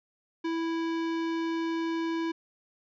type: tone with hard clipping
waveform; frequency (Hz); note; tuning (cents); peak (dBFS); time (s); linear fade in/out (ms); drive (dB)
sine; 329.6; E4; 0; -30; 0.44-2.32; 10; 18
effects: resampled to 16000 Hz